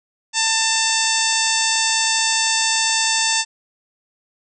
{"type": "harmonic tone with a mistuned harmonic", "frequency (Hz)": 893, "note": "A5", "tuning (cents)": 25, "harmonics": [1, 2, 3, 4, 5, 6, 7, 8, 9], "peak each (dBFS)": [-25, -25, -25, -25, -25, -25, -25, -25, -25], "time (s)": [0.33, 3.45], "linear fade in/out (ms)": 50, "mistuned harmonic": 5, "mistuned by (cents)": 34, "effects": []}